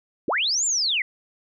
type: linear two-way sweep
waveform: sine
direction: up then down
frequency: 210.9 to 7459 to 1935 Hz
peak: -20 dBFS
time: 0.28-1.02 s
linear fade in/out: 2 ms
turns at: 0.65 s
effects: none